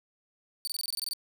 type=tone bursts; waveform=sawtooth; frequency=4558 Hz; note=C#8; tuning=47 cents sharp; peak=-28 dBFS; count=11; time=0.65-1.134 s; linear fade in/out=0 ms; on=24 ms; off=22 ms; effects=none